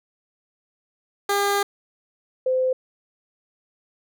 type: tone pair in turn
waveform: 15% pulse / sine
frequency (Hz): 402.9 / 515.1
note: G4 / C5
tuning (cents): +48 / -27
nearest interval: major third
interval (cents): 425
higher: second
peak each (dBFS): -13 / -18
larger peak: first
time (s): 1.29-1.63 / 2.46-2.73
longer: first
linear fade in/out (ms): 5
effects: none